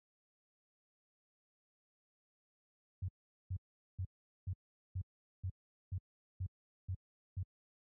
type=tone bursts; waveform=sine; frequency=92.5 Hz; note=F#2; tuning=in tune; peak=-35 dBFS; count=10; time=3.02-7.43 s; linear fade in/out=5 ms; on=63 ms; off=420 ms; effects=high-pass 60 Hz 12 dB/octave